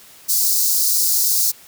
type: high-pass noise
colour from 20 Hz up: white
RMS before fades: -17 dBFS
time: 0.28-1.52 s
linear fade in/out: 20 ms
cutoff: 4400 Hz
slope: 48 dB/octave
effects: white hiss -45 dBFS RMS until 1.67 s